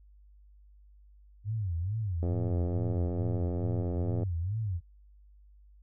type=tone with vibrato; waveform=sine; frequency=96.2 Hz; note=G2; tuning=32 cents flat; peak=-29 dBFS; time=1.44-4.81 s; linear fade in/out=50 ms; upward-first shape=sine; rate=2.3 Hz; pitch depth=270 cents each way
type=click train; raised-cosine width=2 ms; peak=-22 dBFS; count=177; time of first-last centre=2.23-4.232 s; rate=87.9 Hz
effects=added 50 Hz sine -54 dBFS peak until 5.82 s